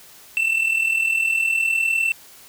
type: tone with amplitude modulation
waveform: triangle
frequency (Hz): 2680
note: E7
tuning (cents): +28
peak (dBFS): -13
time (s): 0.37-2.12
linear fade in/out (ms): 0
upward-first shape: sine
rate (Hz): 39.8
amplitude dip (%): 65
effects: white hiss -46 dBFS RMS until 2.48 s